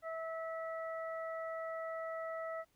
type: harmonic tone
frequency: 651 Hz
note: E5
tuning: 22 cents flat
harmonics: 1 / 2 / 3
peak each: -40 / -45 / -49 dBFS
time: 0.02-2.65 s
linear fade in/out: 50 ms
effects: pink hiss -75 dBFS RMS until 2.75 s